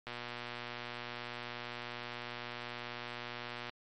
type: click train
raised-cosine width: 0.3 ms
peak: -25 dBFS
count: 436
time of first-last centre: 0.07-3.695 s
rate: 120 Hz
effects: MP3 48 kbps